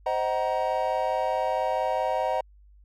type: chord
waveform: triangle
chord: C half-diminished seventh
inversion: none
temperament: just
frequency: 523.3 / 627.9 / 753.5 / 941.9 Hz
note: C5 / Eb5 / Gb5 / Bb5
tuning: 0 / +16 / +31 / +18 cents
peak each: -28 / -27 / -27 / -28 dBFS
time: 0.06-2.41 s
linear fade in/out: 5 ms
effects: added 50 Hz sine -51 dBFS peak until 2.84 s